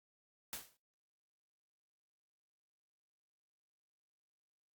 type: noise with exponential decay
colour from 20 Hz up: white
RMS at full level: -40 dBFS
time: 0.53-0.77 s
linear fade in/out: 0 ms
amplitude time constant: 51 ms
effects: noise-tail reverb RT60 0.3 s tail -21 dB re dry + Opus 48 kbps